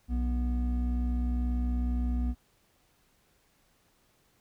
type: tone pair together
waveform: triangle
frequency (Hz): 61 / 244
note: B1 / B3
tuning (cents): -21 / -21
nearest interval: 2 octaves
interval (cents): 2400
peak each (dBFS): -25 / -32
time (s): 0.08-2.35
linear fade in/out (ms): 50
effects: pink hiss -68 dBFS RMS until 4.4 s